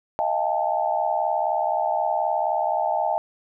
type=tone cluster; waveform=sine; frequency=627 / 691 / 803 / 882 Hz; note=D#5 / F5 / G5 / A5; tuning=+13 / -19 / +41 / +4 cents; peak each=-26 dBFS; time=0.19-3.18 s; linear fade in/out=0 ms; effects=none